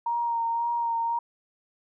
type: tone with vibrato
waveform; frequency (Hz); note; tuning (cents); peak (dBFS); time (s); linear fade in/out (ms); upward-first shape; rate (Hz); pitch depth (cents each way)
sine; 933; A#5; +1; -24; 0.06-1.19; 5; sine; 1.9; 22
effects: none